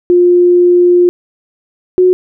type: tone pair in turn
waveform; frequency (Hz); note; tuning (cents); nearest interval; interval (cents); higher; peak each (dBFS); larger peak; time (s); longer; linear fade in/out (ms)
sine; 353.9 / 366; F4 / F#4; +23 / -19; minor second; 58; second; -4; neither; 0.1-1.09 / 1.98-2.13; first; 0
effects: none